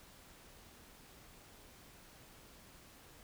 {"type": "silence", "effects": ["pink hiss -59 dBFS RMS until 3.23 s"]}